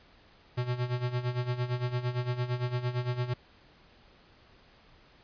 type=tone with tremolo; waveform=square; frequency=123.47 Hz; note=B2; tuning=in tune; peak=-27 dBFS; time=0.57-3.34 s; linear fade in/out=10 ms; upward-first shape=sine; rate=8.8 Hz; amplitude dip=75%; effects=pink hiss -59 dBFS RMS until 5.23 s + resampled to 11025 Hz